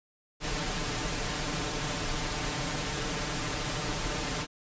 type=noise with comb filter; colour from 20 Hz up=pink; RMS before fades=-32 dBFS; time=0.4-4.47 s; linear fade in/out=50 ms; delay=6.7 ms; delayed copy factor=+0.65; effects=resampled to 16000 Hz